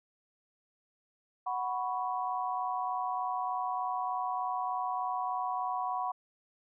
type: chord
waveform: sine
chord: F# suspended fourth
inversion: none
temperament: just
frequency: 740 / 986.7 / 1110 Hz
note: F#5 / B5 / C#6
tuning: 0 / -2 / +2 cents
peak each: -34 / -35 / -37 dBFS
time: 1.46-6.12 s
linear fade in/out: 10 ms
effects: none